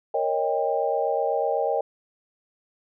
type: chord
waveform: sine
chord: Eb dominant seventh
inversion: second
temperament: equal with one note detuned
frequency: 466.2 / 554.4 / 622.3 / 795.9 Hz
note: Bb4 / Db5 / Eb5 / G5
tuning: 0 / 0 / 0 / +26 cents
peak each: -27 dBFS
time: 0.14-1.81 s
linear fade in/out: 5 ms
effects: none